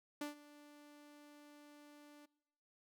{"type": "tone with ADSR envelope", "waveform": "sawtooth", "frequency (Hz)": 293.7, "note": "D4", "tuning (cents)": 0, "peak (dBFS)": -35, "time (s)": [0.21, 2.26], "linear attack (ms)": 4, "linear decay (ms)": 130, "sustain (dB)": -19, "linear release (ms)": 10, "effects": ["noise-tail reverb RT60 1.0 s tail -23 dB re dry"]}